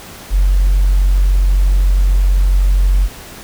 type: tone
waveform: sine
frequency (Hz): 46.24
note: F#1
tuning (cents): 0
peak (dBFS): -7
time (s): 0.3-3.09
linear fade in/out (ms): 50
effects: tanh soft clip ceiling -4 dBFS + pink hiss -34 dBFS RMS until 3.43 s